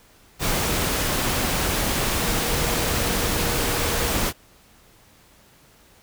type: tone in noise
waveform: sine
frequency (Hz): 474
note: A#4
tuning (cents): +29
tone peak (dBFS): -33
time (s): 2.25-4.18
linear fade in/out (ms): 50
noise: pink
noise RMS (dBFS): -23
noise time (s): 0.39-4.33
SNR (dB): -13
effects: pink hiss -54 dBFS RMS until 6.02 s